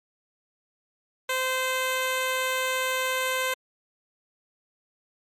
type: tone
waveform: 10% pulse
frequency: 517 Hz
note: C5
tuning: 21 cents flat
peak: -16 dBFS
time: 1.29-3.54 s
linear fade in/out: 5 ms
effects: MP3 64 kbps

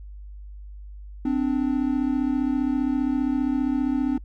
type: tone pair together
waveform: triangle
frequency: 258.6 / 293.7 Hz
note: C4 / D4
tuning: -20 / 0 cents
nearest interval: major second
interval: 220 cents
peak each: -21 / -22 dBFS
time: 1.25-4.18 s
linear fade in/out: 5 ms
effects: noise-tail reverb RT60 0.1 s tail -26 dB re dry + added 50 Hz sine -37 dBFS peak until 4.24 s

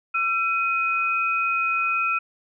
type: tone pair together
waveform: sine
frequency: 1349.4 / 2508 Hz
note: E6 / D#7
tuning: +40 / +13 cents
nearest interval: major seventh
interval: 1073 cents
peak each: -23 dBFS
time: 0.14-2.19 s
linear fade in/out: 10 ms
effects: none

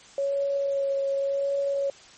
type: tone with vibrato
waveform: sine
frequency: 554.4 Hz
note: C#5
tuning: in tune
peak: -23 dBFS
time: 0.18-1.9 s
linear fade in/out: 2 ms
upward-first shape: sine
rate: 0.88 Hz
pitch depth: 14 cents each way
effects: white hiss -50 dBFS RMS until 2.17 s + MP3 32 kbps

